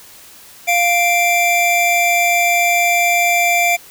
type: tone pair together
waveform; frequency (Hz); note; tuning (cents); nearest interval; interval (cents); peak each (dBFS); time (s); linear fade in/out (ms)
square; 698.5 / 2351; F5 / D7; 0 / +1; octave + major sixth; 2101; -16 / -15; 0.67-3.77; 20
effects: white hiss -41 dBFS RMS until 3.9 s